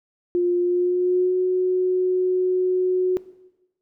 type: tone with pitch glide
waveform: sine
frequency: 352.8 to 367.6 Hz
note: F4 to F#4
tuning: +18 to -11 cents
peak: -17 dBFS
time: 0.35-3.17 s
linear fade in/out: 0 ms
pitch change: +71 cents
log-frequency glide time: 0.6-1.38 s
effects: noise-tail reverb RT60 1.0 s tail -17 dB re dry